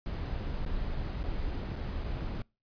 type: noise with dropouts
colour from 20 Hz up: brown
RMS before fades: -34 dBFS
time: 0.06-2.42 s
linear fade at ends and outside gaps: 1 ms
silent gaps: 0.651-0.662 / 1.231-1.238 / 1.757-1.761 / 2.04-2.044 s
effects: noise-tail reverb RT60 0.3 s tail -26 dB re dry + resampled to 11025 Hz